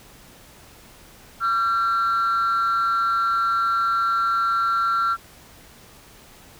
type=tone with frequency modulation; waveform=sine; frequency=1364 Hz; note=F6; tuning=41 cents flat; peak=-16 dBFS; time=1.4-5.17 s; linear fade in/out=50 ms; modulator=214 Hz; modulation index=0.42; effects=tanh soft clip ceiling -17 dBFS + pink hiss -48 dBFS RMS until 6.59 s